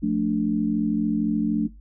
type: chord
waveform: sine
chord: D minor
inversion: first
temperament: just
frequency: 176.2 / 220.2 / 293.7 Hz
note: F3 / A3 / D4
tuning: +16 / +2 / 0 cents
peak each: -28 / -23 / -24 dBFS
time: 0.02-1.68 s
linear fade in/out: 20 ms
effects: noise-tail reverb RT60 0.2 s tail -19 dB re dry + added 50 Hz sine -43 dBFS peak until 1.8 s